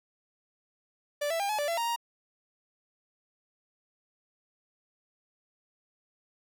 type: tone with pitch steps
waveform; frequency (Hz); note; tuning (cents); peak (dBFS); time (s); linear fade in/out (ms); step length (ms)
45% pulse; 584 / 662 / 801 / 851 / 584 / 674 / 933 / 938; D5 / E5 / G5 / G#5 / D5 / E5 / A#5 / A#5; -10 / +7 / +37 / +42 / -10 / +38 / +1 / +11; -28; 1.21-1.962; 10; 94
effects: none